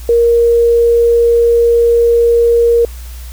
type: tone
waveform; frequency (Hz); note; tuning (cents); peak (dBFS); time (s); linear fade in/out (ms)
sine; 469; A#4; +11; -6; 0.09-2.85; 2
effects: added 60 Hz sine -25 dBFS peak until 3.32 s + white hiss -38 dBFS RMS until 3.32 s